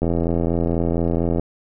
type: click train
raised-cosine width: 2 ms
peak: -8 dBFS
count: 117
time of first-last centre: 0.02-1.396 s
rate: 84.3 Hz
effects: none